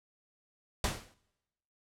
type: noise with exponential decay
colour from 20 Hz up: pink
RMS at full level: -28 dBFS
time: 0.84-1.14 s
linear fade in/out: 2 ms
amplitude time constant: 65 ms
effects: noise-tail reverb RT60 1.0 s tail -25 dB re dry + low-pass 10000 Hz 12 dB/octave